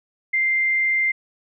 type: tone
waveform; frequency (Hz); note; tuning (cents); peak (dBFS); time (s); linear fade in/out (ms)
sine; 2093; C7; 0; -17; 0.33-1.12; 10
effects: none